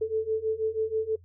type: beating tone pair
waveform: sine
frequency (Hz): 435.9 / 442.1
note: A4 / A4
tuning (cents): -16 / +8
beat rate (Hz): 6.2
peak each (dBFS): -29 / -27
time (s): 0.01-1.16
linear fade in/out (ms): 10
effects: noise-tail reverb RT60 0.1 s tail -22 dB re dry + added 87 Hz sine -51 dBFS peak until 1.24 s